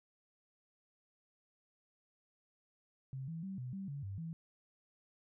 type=tone with pitch steps; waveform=sine; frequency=133 / 164 / 192.7 / 125.9 / 194.2 / 141.5 / 98 / 164.1 Hz; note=C3 / E3 / G3 / B2 / G3 / C#3 / G2 / E3; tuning=+29 / -9 / -29 / +34 / -16 / +36 / 0 / -8 cents; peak=-40 dBFS; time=3.13-4.33 s; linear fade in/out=0 ms; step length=150 ms; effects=none